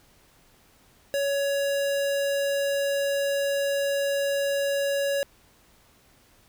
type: tone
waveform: square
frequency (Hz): 560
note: C#5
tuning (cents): +18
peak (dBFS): -24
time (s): 1.14-5.23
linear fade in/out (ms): 0
effects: pink hiss -59 dBFS RMS until 6.48 s